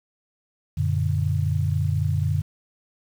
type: chord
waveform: sine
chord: Gb augmented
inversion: none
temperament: equal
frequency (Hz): 92.5 / 116.54 / 146.83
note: Gb2 / Bb2 / D3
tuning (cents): 0 / 0 / 0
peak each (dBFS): -23 / -27 / -24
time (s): 0.77-2.42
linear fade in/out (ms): 10
effects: 8-bit